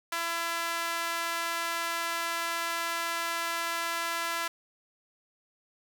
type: tone with high-pass filter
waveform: sawtooth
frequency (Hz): 336.2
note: E4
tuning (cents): +34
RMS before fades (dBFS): -32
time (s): 0.12-4.48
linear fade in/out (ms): 5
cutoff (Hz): 1200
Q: 1.3
effects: 9-bit